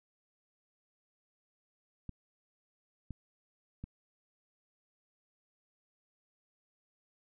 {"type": "clicks", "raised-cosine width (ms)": 5, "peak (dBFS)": -29, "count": 3, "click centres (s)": [2.093, 3.107, 3.84], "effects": []}